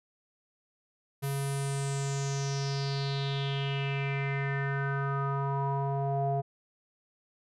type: tone with low-pass filter sweep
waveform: square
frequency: 138.59 Hz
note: C#3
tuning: in tune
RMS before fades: -31 dBFS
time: 1.22-6.42 s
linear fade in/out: 20 ms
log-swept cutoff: 12000 to 640 Hz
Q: 5.4
effects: none